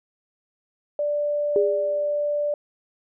sine tone, 587.3 Hz, D5, in tune, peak -21 dBFS, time 0.99-2.54 s, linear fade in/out 2 ms
sine tone with exponential decay, 409.7 Hz, G#4, 24 cents flat, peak -15 dBFS, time 1.56-2.25 s, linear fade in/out 1 ms, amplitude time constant 150 ms
effects none

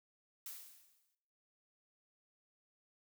blue noise with exponential decay, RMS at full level -45 dBFS, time 0.46-1.15 s, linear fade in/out 2 ms, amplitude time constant 150 ms, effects noise-tail reverb RT60 0.8 s tail -17 dB re dry

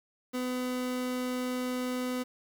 30% pulse tone, 251.5 Hz, B3, 32 cents sharp, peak -28 dBFS, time 0.33-2.24 s, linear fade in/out 20 ms, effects 9-bit

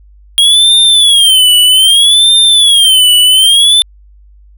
square tone with vibrato, 3266 Hz, G#7, 30 cents flat, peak -4 dBFS, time 0.38-3.82 s, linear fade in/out 0 ms, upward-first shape sine, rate 0.63 Hz, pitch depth 170 cents each way, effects added 50 Hz sine -37 dBFS peak until 4.57 s

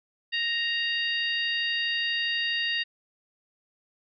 harmonic tone, 932.3 Hz, A#5, in tune, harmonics 2 / 3 / 4 / 5, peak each -29 / -29 / -33 / -36 dBFS, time 0.32-2.84 s, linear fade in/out 20 ms, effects none

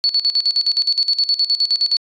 sine tone with tremolo, 4435 Hz, C#8, in tune, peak -12 dBFS, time 0.04-1.97 s, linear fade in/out 0 ms, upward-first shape square, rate 9.6 Hz, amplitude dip 80%, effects resampled to 22050 Hz

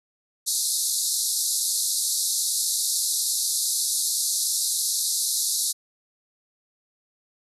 white band-pass noise, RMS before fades -25 dBFS, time 0.46-5.73 s, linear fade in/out 20 ms, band 3800 to 12000 Hz, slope 96 dB/octave, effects none

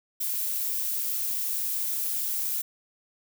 violet noise, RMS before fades -29 dBFS, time 0.2-2.62 s, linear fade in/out 10 ms, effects none

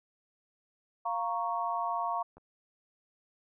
sine chord, Bb minor, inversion second, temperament equal, 698.5 / 932.3 / 1108.7 Hz, F5 / Bb5 / Db6, 0 / 0 / 0 cents, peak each -34 dBFS, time 1.05-2.23 s, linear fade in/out 10 ms
clicks, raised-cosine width 1 ms, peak -38 / -48 dBFS, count 2, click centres 2.37 / 2.381 s
effects none

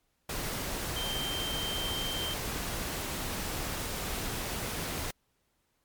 sine tone in noise, 3136 Hz, G7, in tune, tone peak -34 dBFS, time 0.96-2.34 s, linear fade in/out 5 ms, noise pink, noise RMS -35 dBFS, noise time 0.29-5.11 s, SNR -2 dB, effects pink hiss -75 dBFS RMS until 5.84 s + MP3 96 kbps

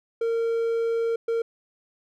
triangle tone bursts at uneven times, 459.6 Hz, A#4, 25 cents flat, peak -20 dBFS, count 2, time 0.21-1.16 / 1.28-1.42 s, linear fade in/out 5 ms, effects none

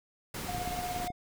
pink noise, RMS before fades -39 dBFS, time 0.34-1.08 s, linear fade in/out 5 ms
clicks, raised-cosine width 3 ms, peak -28 dBFS, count 12, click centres 0.447 / 0.495 / 0.548 / 0.583 / 0.616 / 0.676 / 0.708 / 0.79 / 0.963 / 1 / 1.046 / 1.103 s
triangle tone with tremolo, 717 Hz, F5, 45 cents sharp, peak -30 dBFS, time 0.48-1.12 s, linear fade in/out 10 ms, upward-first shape triangle, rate 17 Hz, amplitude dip 60%
effects none

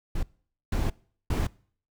brown noise bursts at uneven times, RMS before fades -26 dBFS, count 3, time 0.15-0.23 / 0.72-0.9 / 1.3-1.47 s, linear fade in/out 5 ms, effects noise-tail reverb RT60 0.5 s tail -23 dB re dry

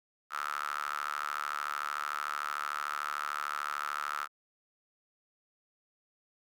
sawtooth tone with high-pass filter, 73.42 Hz, D2, in tune, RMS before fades -36 dBFS, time 0.3-4.28 s, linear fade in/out 50 ms, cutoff 1300 Hz, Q 9.5, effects none

